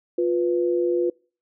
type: tone pair together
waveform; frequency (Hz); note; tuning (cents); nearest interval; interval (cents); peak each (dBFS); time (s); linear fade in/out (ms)
sine; 352.2 / 493.9; F4 / B4; +15 / 0; tritone; 585; -20 / -24; 0.18-1.1; 5
effects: noise-tail reverb RT60 0.4 s tail -26 dB re dry